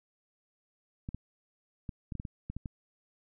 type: clicks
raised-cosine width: 5 ms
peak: -25 dBFS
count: 10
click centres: 1.089 / 1.146 / 1.892 / 2.122 / 2.153 / 2.199 / 2.252 / 2.5 / 2.566 / 2.658 s
effects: none